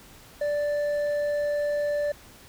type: tone with hard clipping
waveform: triangle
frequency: 586 Hz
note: D5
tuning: 4 cents flat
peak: -25 dBFS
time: 0.41-2.12 s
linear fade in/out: 5 ms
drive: 8 dB
effects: pink hiss -50 dBFS RMS until 2.48 s